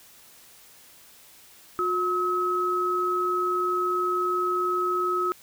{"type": "tone pair together", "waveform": "sine", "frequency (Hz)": [360, 1282.9], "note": ["F#4", "E6"], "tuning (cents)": [-47, -47], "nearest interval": "octave + minor seventh", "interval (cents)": 2200, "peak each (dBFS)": [-27, -24], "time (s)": [1.79, 5.32], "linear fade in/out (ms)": 0, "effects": ["white hiss -52 dBFS RMS until 5.42 s"]}